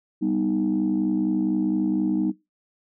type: chord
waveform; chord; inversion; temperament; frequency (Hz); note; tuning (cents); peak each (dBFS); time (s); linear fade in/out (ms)
sine; G augmented; none; equal; 196 / 246.9 / 311.1; G3 / B3 / D#4; 0 / 0 / 0; -25 / -26 / -22; 0.21-2.32; 20
effects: noise-tail reverb RT60 0.2 s tail -18 dB re dry + tanh soft clip ceiling -14 dBFS